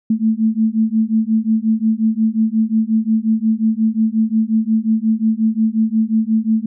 sine beating tone pair, 218.1 / 223.7 Hz, A3 / A3, -15 / +29 cents, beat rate 5.6 Hz, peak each -16 dBFS, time 0.1-6.66 s, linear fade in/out 5 ms, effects none

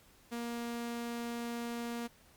sawtooth tone, 235.8 Hz, A#3, 20 cents sharp, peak -33 dBFS, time 0.31-2.08 s, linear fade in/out 20 ms, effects pink hiss -63 dBFS RMS until 2.36 s + Opus 48 kbps

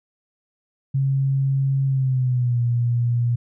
sine tone with pitch glide, 135.9 to 119.68 Hz, C#3 to A#2, -34 to +46 cents, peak -17 dBFS, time 0.94-3.36 s, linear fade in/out 10 ms, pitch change -220 cents, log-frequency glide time 1.86-2.6 s, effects none

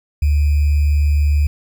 sine tone with sample-and-hold, 73.42 Hz, D2, in tune, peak -11 dBFS, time 0.22-1.47 s, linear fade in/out 5 ms, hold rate 2450 Hz, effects none

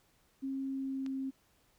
sine tone with pitch glide, 269.2 to 267 Hz, C4 to C4, +49 to +35 cents, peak -34 dBFS, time 0.42-1.31 s, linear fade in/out 20 ms, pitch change -14 cents, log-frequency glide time 0.67-1.13 s
click, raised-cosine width 0.2 ms, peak -32 dBFS, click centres 1.063 s
effects pink hiss -70 dBFS RMS until 1.78 s

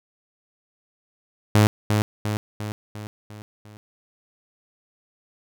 sawtooth tone with echo, 105.7 Hz, G#2, 31 cents sharp, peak -9 dBFS, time 1.55-1.67 s, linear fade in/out 0 ms, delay 350 ms, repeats 6, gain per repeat -5 dB, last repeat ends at 3.77 s, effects none

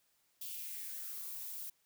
violet noise with high-pass filter sweep, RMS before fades -44 dBFS, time 0.41-1.7 s, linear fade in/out 5 ms, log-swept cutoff 3200 to 570 Hz, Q 3.3, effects white hiss -75 dBFS RMS until 1.85 s

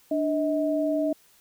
sine tone pair together, 295.7 / 635 Hz, D4 / D#5, +12 / +35 cents, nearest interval octave + minor second, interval 1323 cents, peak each -25 dBFS, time 0.11-1.13 s, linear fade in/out 5 ms, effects white hiss -59 dBFS RMS until 1.4 s

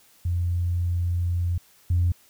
sine tone pair in turn, 87.31 / 87.61 Hz, F2 / F2, 0 / +6 cents, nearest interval unison, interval 6 cents, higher second, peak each -21 / -17 dBFS, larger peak second, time 0.25-1.58 / 1.9-2.12 s, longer first, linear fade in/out 5 ms, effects tanh soft clip ceiling -14 dBFS + white hiss -57 dBFS RMS until 2.29 s

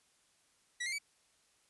sawtooth tone with pitch steps, 1945 / 2109 / 2286 Hz, B6 / C7 / D7, -27 / +13 / -47 cents, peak -32 dBFS, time 0.8-0.986 s, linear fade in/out 10 ms, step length 62 ms, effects white hiss -71 dBFS RMS until 1.69 s + resampled to 24000 Hz

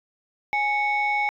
sine tone pair together, 830.6 / 2217 Hz, G#5 / C#7, 0 / 0 cents, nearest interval octave + perfect fourth, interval 1700 cents, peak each -22 dBFS, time 0.53-1.29 s, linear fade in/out 0 ms, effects tanh soft clip ceiling -16 dBFS

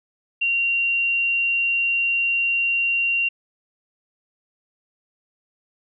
sine tone, 2760 Hz, F7, 21 cents flat, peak -18 dBFS, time 0.41-3.29 s, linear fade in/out 10 ms, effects none

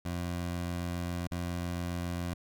20% pulse tone with dropouts, 87.31 Hz, F2, in tune, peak -28 dBFS, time 0.05-2.34 s, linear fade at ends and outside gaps 5 ms, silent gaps 1.273-1.312 s, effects none

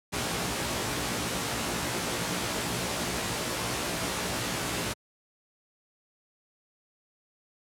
pink noise with comb filter, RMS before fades -30 dBFS, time 0.12-4.94 s, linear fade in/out 20 ms, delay 17 ms, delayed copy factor +0.85, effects high-pass 100 Hz 12 dB/octave + low-pass 11000 Hz 12 dB/octave

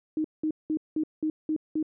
sine tone bursts, 311.1 Hz, D#4, in tune, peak -24 dBFS, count 7, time 0.17-1.828 s, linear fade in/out 2 ms, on 74 ms, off 190 ms, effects none

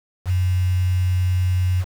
sine tone with quantisation, 91 Hz, F#2, 28 cents flat, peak -16 dBFS, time 0.25-1.85 s, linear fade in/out 50 ms, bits 6, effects none

